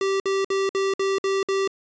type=tone bursts; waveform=square; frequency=389.4 Hz; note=G4; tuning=12 cents flat; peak=-21 dBFS; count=7; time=0.01-1.676 s; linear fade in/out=2 ms; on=190 ms; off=56 ms; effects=resampled to 16000 Hz